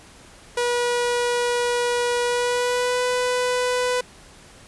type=tone with pitch glide; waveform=sawtooth; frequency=483.9 to 497.8 Hz; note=B4 to B4; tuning=-35 to +14 cents; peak=-16 dBFS; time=0.57-4.01 s; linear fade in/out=5 ms; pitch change=+49 cents; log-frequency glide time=2.23-3.03 s; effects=pink hiss -47 dBFS RMS until 4.67 s + resampled to 24000 Hz